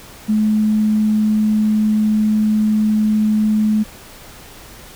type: tone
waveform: sine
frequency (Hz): 214.3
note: A3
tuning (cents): -45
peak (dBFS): -12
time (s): 0.28-3.84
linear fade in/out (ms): 20
effects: pink hiss -39 dBFS RMS until 4.95 s